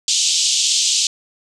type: band-pass noise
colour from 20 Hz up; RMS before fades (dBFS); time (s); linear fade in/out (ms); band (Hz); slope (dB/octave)
white; -17; 0.08-1.07; 2; 2900 to 7700; 48
effects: none